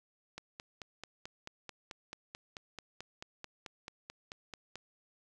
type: click train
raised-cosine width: 0.2 ms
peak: -26 dBFS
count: 21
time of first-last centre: 0.38-4.756 s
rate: 4.57 Hz
effects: none